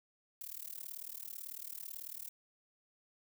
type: noise with amplitude modulation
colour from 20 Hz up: violet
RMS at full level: -42 dBFS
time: 0.41-2.29 s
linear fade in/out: 0 ms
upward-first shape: sine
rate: 38.1 Hz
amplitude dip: 100%
effects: none